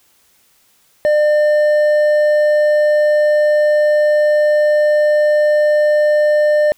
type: tone with hard clipping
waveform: sine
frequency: 600 Hz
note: D5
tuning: 37 cents sharp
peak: -11 dBFS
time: 1.05-6.72 s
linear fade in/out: 0 ms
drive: 5 dB
effects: white hiss -55 dBFS RMS until 6.77 s